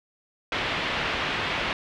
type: low-pass noise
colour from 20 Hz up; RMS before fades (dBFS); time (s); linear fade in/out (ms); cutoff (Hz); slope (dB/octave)
white; -28; 0.52-1.73; 2; 3200; 24
effects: none